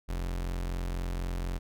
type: tone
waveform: 40% pulse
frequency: 44.04 Hz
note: F1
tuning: 15 cents sharp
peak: -30 dBFS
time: 0.08-1.59 s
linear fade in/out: 20 ms
effects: none